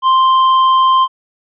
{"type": "tone with tanh clipping", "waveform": "triangle", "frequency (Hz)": 1046.5, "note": "C6", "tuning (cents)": 0, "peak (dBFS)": -9, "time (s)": [0.02, 1.08], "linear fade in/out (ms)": 50, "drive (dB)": 12, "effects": ["resampled to 8000 Hz"]}